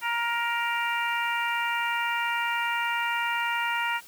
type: harmonic tone with a mistuned harmonic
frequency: 470 Hz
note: A#4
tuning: 14 cents sharp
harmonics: 2 / 3 / 4 / 5 / 6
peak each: -29 / -31 / -32 / -33 / -34 dBFS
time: 0.01-4.01 s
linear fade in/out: 50 ms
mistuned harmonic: 6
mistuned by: -18 cents
effects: white hiss -50 dBFS RMS until 4.07 s